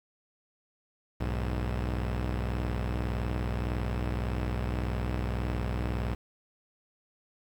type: tone pair together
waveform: sawtooth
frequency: 61.74 / 103.83 Hz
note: B1 / G#2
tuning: 0 / 0 cents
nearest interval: major sixth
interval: 900 cents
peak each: -26 / -31 dBFS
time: 1.2-6.15 s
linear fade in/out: 10 ms
effects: low-pass 3000 Hz 12 dB/octave + 9-bit